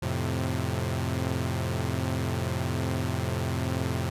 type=chord; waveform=sawtooth; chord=F major; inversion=none; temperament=equal with one note detuned; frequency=87.61 / 110 / 130.81 Hz; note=F2 / A2 / C3; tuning=+6 / 0 / 0 cents; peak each=-27 / -28 / -27 dBFS; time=0.02-4.1 s; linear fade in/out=10 ms; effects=resampled to 32000 Hz